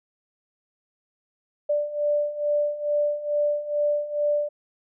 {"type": "beating tone pair", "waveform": "sine", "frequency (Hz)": [587.3, 589.6], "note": ["D5", "D5"], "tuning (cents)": [0, 7], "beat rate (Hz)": 2.3, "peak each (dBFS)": [-27, -23], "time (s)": [1.69, 4.49], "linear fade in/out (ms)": 10, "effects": []}